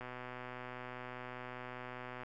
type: click train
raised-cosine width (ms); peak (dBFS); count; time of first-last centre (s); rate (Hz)
0.5; -30; 279; 0.01-2.234; 125
effects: none